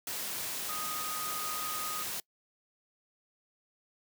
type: tone in noise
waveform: sine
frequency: 1244 Hz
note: D#6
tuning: 1 cent flat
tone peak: -38 dBFS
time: 0.69-2.03 s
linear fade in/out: 2 ms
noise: white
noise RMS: -37 dBFS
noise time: 0.07-2.2 s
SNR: -4 dB
effects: noise-tail reverb RT60 0.1 s tail -24 dB re dry + high-pass 100 Hz 12 dB/octave